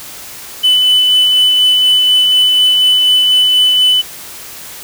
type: tone with tremolo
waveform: sine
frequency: 3002 Hz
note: F#7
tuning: 24 cents sharp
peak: -3 dBFS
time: 0.63-4.02 s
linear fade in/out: 20 ms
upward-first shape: sine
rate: 4.1 Hz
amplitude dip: 30%
effects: tanh soft clip ceiling -5 dBFS + white hiss -30 dBFS RMS until 4.83 s